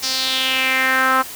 sawtooth tone with band-pass filter sweep, 261.6 Hz, C4, in tune, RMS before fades -18 dBFS, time 0.02-1.23 s, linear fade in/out 20 ms, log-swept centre 5300 to 1200 Hz, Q 3.5, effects white hiss -33 dBFS RMS until 1.35 s

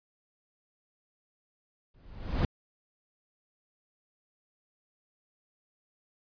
brown noise with exponential growth, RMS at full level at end -22 dBFS, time 1.94-2.45 s, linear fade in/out 2 ms, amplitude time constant 110 ms, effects resampled to 11025 Hz

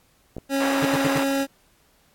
clicks, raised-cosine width 2 ms, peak -20 dBFS, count 2, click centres 0.367 / 0.383 s
25% pulse tone, 274.3 Hz, C#4, 18 cents flat, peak -17 dBFS, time 0.49-1.47 s, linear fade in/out 50 ms
white band-pass noise, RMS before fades -29 dBFS, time 0.6-1.24 s, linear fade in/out 5 ms, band 450 to 1400 Hz, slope 12 dB/octave
20% pulse tone bursts, 148.3 Hz, D3, 17 cents sharp, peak -17 dBFS, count 4, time 0.82-1.185 s, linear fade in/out 5 ms, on 32 ms, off 79 ms
effects pink hiss -61 dBFS RMS until 2.14 s + AAC 64 kbps

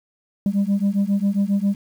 sine beating tone pair, 196.1 / 203.5 Hz, G3 / G#3, +1 / -35 cents, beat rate 7.4 Hz, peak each -18 dBFS, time 0.46-1.75 s, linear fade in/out 2 ms, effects tanh soft clip ceiling -14 dBFS + 8-bit

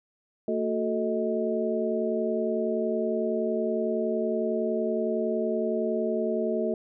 sine tone cluster, 226.3 / 367.7 / 438.5 / 631 Hz, A3 / F#4 / A4 / D#5, +49 / -11 / -6 / +24 cents, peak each -30 dBFS, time 0.48-6.74 s, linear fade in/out 2 ms, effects none

